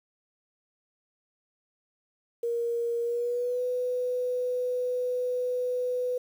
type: tone with pitch glide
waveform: sine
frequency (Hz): 470.1 to 498.1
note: A#4 to B4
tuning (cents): +15 to +15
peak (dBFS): -26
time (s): 2.43-6.18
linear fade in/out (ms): 5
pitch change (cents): +100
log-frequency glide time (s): 3.02-3.62
effects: 9-bit